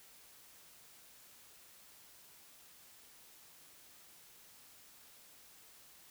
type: silence
effects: white hiss -60 dBFS RMS until 6.1 s